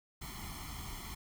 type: noise with comb filter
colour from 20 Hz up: pink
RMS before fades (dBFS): -44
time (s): 0.21-1.15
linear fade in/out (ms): 10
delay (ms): 0.94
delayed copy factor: +0.9
effects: none